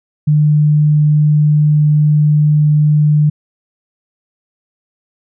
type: tone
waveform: sine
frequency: 150.2 Hz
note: D3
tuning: 39 cents sharp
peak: -7 dBFS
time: 0.27-3.3 s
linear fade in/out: 10 ms
effects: none